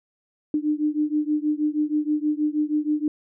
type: beating tone pair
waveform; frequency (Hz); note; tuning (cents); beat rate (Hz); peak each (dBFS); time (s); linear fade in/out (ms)
sine; 298.7 / 305; D4 / D#4; +29 / -34; 6.3; -23 / -24; 0.54-3.08; 2
effects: none